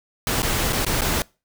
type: noise with dropouts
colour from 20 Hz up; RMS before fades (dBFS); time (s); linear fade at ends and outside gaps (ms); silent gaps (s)
pink; -22; 0.27-1.22; 1; 0.42-0.429 / 0.725-0.73 / 0.849-0.865 / 1.009-1.018
effects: noise-tail reverb RT60 0.3 s tail -24 dB re dry